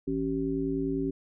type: harmonic tone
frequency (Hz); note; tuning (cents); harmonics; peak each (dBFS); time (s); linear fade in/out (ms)
55; A1; 0; 1 / 3 / 5 / 7; -39 / -36 / -29 / -32; 0.07-1.11; 10
effects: none